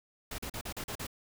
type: noise bursts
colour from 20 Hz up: pink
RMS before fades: -39 dBFS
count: 7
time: 0.31-1.068 s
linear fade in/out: 5 ms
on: 74 ms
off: 40 ms
effects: none